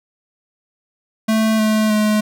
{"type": "tone with pitch steps", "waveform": "square", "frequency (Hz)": [220, 216.3, 212.8], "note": ["A3", "A3", "G#3"], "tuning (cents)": [0, -29, 42], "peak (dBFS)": -14, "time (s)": [1.28, 2.21], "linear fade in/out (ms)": 10, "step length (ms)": 310, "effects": []}